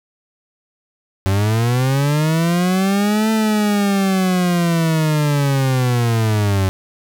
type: linear two-way sweep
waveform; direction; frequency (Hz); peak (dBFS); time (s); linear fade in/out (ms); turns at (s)
40% pulse; up then down; 93.8 to 221.5 to 93.8; -13; 1.26-6.69; 0; 3.31
effects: none